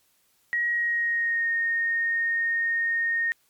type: tone with pitch glide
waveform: sine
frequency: 1900 to 1848 Hz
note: A#6 to A#6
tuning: +33 to -16 cents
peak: -22 dBFS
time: 0.53-3.32 s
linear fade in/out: 0 ms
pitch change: -49 cents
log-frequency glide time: 0.68-1.49 s
effects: white hiss -66 dBFS RMS until 3.49 s + MP3 96 kbps